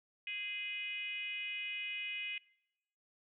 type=tone with frequency modulation; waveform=sine; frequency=2500 Hz; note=D#7; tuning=8 cents sharp; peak=-38 dBFS; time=0.27-2.38 s; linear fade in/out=2 ms; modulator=428 Hz; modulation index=0.98; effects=noise-tail reverb RT60 0.8 s tail -22 dB re dry